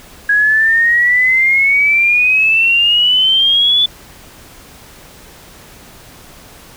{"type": "exponential sweep", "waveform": "sine", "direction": "up", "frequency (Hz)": [1652, 3485], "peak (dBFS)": -8, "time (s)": [0.29, 3.86], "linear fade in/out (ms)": 5, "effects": ["pink hiss -39 dBFS RMS until 6.76 s"]}